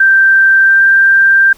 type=tone with pitch glide; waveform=sine; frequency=1568 to 1579.8 Hz; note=G6 to G6; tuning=0 to +13 cents; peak=-4 dBFS; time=0-1.53 s; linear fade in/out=5 ms; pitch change=+13 cents; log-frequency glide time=0.62-0.83 s; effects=pink hiss -43 dBFS RMS until 1.57 s

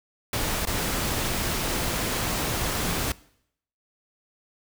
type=noise with dropouts; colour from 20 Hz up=pink; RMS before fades=-27 dBFS; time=0.33-3.12 s; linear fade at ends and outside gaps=2 ms; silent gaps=0.653-0.671 s; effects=noise-tail reverb RT60 0.7 s tail -21 dB re dry

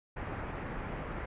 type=low-pass noise; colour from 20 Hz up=pink; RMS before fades=-39 dBFS; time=0.16-1.26 s; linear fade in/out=10 ms; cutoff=2100 Hz; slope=24 dB/octave; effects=resampled to 8000 Hz

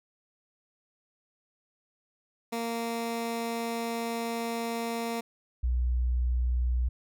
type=tone pair in turn; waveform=15% pulse / sine; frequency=231.5 / 61.32 Hz; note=A#3 / B1; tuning=-12 / -12 cents; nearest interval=octave + major seventh; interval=2300 cents; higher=first; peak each=-24 dBFS; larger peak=neither; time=2.52-5.21 / 5.63-6.89 s; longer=first; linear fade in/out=10 ms; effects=none

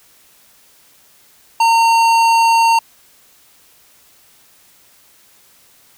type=tone with tanh clipping; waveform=sine; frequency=915 Hz; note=A#5; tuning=32 cents flat; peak=-11 dBFS; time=1.6-2.79 s; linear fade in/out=5 ms; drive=17 dB; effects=white hiss -50 dBFS RMS until 5.97 s

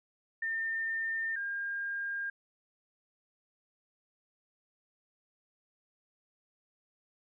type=tone pair in turn; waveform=sine; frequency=1807 / 1609.9 Hz; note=A6 / G6; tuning=+46 / +46 cents; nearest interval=major second; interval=200 cents; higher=first; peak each=-31 / -33 dBFS; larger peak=first; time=0.42-1.36 / 1.36-2.3 s; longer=neither; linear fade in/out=5 ms; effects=none

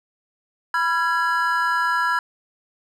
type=chord; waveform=triangle; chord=F diminished; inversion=second; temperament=equal with one note detuned; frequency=987.8 / 1365 / 1661.2 Hz; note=Cb6 / F6 / Ab6; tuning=0 / -40 / 0 cents; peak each=-21 dBFS; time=0.74-2.19 s; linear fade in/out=2 ms; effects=none

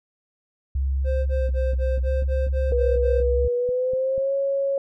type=tone with vibrato; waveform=sine; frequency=65.8 Hz; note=C2; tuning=10 cents sharp; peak=-20 dBFS; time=0.75-3.48 s; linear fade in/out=5 ms; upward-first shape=square; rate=0.76 Hz; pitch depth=41 cents each way
type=tone bursts; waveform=triangle; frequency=523.3 Hz; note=C5; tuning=in tune; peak=-23 dBFS; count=9; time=1.04-3.236 s; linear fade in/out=50 ms; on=220 ms; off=27 ms
type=click train; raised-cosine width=5 ms; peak=-27 dBFS; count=12; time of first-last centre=1.49-4.179 s; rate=4.09 Hz
type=tone with pitch glide; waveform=sine; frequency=485.4 to 551.2 Hz; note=B4 to C#5; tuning=-30 to -10 cents; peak=-20 dBFS; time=2.72-4.78 s; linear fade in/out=2 ms; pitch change=+220 cents; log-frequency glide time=3.55-4.34 s
effects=none

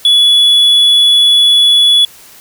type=tone; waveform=triangle; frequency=3408 Hz; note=G#7; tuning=44 cents sharp; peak=-3 dBFS; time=0.05-2.05 s; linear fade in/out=2 ms; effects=white hiss -38 dBFS RMS until 2.4 s

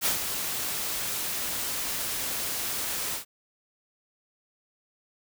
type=noise with ADSR envelope; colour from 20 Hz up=white; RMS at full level=-24 dBFS; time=0.01-3.25 s; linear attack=48 ms; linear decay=120 ms; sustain=-7 dB; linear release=110 ms; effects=none

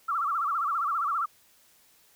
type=tone with vibrato; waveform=sine; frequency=1244.5 Hz; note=D#6; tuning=in tune; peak=-25 dBFS; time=0.08-1.26 s; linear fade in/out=10 ms; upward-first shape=sine; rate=15 Hz; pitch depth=180 cents each way; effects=white hiss -61 dBFS RMS until 2.15 s

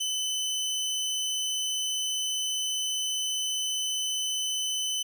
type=tone; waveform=25% pulse; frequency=3025 Hz; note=F#7; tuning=38 cents sharp; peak=-24 dBFS; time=0-5.03 s; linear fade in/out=10 ms; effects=none

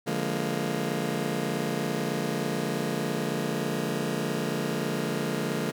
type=chord; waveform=20% pulse; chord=Bb dominant seventh; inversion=first; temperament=just; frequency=145.68 / 174.81 / 209.8 / 233.1 Hz; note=D3 / F3 / Ab3 / Bb3; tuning=-14 / +2 / +18 / 0 cents; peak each=-28 dBFS; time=0.06-5.72 s; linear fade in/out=20 ms; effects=none

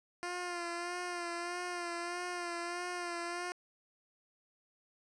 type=tone with vibrato; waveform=10% pulse; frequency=349.7 Hz; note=F4; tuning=2 cents sharp; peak=-29 dBFS; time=0.23-3.52 s; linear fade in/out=0 ms; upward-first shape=sine; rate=1.6 Hz; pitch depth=37 cents each way; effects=resampled to 22050 Hz + 11-bit

